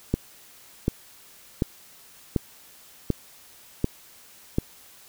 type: click train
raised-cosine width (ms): 3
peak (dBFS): -8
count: 7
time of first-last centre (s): 0.14-4.584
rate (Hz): 1.35
effects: white hiss -51 dBFS RMS until 5.08 s